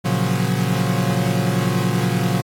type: chord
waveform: 40% pulse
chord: Gb major seventh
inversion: first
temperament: equal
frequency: 116.54 / 138.59 / 174.61 / 185 Hz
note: Bb2 / Db3 / F3 / Gb3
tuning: 0 / 0 / 0 / 0 cents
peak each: -22 dBFS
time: 0.04-2.42 s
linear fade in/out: 20 ms
effects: AAC 64 kbps